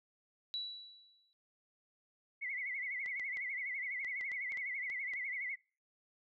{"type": "tone with exponential decay", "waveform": "sine", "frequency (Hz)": 3931, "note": "B7", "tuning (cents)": -9, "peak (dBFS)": -35, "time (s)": [0.54, 1.33], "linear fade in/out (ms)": 0, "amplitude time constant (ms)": 170}
{"type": "tone with vibrato", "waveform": "sine", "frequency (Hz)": 2093, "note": "C7", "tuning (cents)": 0, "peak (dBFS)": -37, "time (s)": [2.41, 5.56], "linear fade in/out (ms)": 20, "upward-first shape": "sine", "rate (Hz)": 12, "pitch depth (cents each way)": 110}
{"type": "clicks", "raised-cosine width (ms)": 0.2, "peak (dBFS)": -35, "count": 10, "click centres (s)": [3.061, 3.197, 3.371, 4.047, 4.211, 4.317, 4.521, 4.573, 4.9, 5.136]}
{"effects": ["noise-tail reverb RT60 0.4 s tail -26 dB re dry"]}